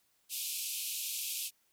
white band-pass noise, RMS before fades -38 dBFS, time 0.29-1.51 s, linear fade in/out 50 ms, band 2400 to 15000 Hz, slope 96 dB/octave, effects white hiss -73 dBFS RMS until 1.72 s

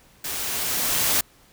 white noise with level ramp, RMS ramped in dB -30 to -20 dBFS, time 0.24-1.21 s, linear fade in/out 5 ms, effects pink hiss -55 dBFS RMS until 1.52 s

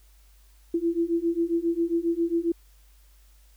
sine beating tone pair, 332.8 / 340.2 Hz, E4 / F4, +17 / -45 cents, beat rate 7.4 Hz, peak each -26 / -25 dBFS, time 0.74-2.52 s, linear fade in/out 5 ms, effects added 50 Hz sine -53 dBFS peak until 3.56 s + white hiss -63 dBFS RMS until 3.56 s

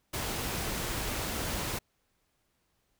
pink noise, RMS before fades -34 dBFS, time 0.13-1.79 s, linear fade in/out 10 ms, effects pink hiss -75 dBFS RMS until 2.99 s

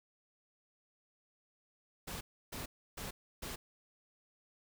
pink noise bursts, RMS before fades -43 dBFS, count 4, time 2.07-3.56 s, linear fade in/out 10 ms, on 140 ms, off 310 ms, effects none

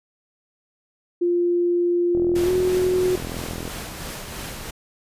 sine tone with pitch glide, 349.2 to 366.8 Hz, F4 to F#4, 0 to -15 cents, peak -17 dBFS, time 1.21-3.16 s, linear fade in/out 10 ms, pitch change +85 cents, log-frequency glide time 2.44-2.5 s
click train, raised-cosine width 2 ms, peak -18 dBFS, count 65, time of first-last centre 2.15-3.677 s, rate 41.9 Hz
pink noise with tremolo, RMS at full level -32 dBFS, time 2.35-4.71 s, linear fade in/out 10 ms, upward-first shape sine, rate 3 Hz, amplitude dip 30%
effects resampled to 32000 Hz

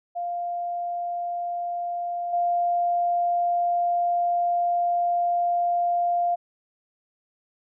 sine tone with level steps, 698.5 Hz, F5, in tune, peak -26 / -20 dBFS, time 0.15-6.36 s, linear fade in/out 20 ms, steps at 2.33 s, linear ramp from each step 5 ms, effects none

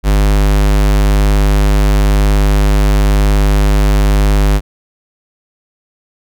square tone, 50.5 Hz, G#1, 48 cents flat, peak -8 dBFS, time 0.03-4.61 s, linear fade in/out 50 ms, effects none

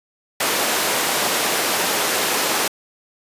pink high-pass noise, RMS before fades -20 dBFS, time 0.4-2.68 s, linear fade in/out 5 ms, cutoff 390 Hz, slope 12 dB/octave, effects resampled to 32000 Hz

